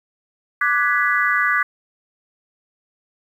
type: chord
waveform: sine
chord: G# half-diminished seventh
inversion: second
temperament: equal with one note detuned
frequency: 1174.7 / 1480 / 1679.6 / 1975.5 Hz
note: D6 / F#6 / G#6 / B6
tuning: 0 / 0 / +19 / 0 cents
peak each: -21 dBFS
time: 0.61-1.63 s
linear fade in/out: 5 ms
effects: 8-bit